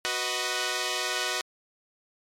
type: chord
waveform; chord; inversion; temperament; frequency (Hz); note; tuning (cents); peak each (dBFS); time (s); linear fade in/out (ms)
5% pulse; B major; second; equal; 370 / 493.9 / 622.3; F#4 / B4 / D#5; 0 / 0 / 0; -20; 0.05-1.41; 0
effects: low-pass 11000 Hz 12 dB/octave + MP3 96 kbps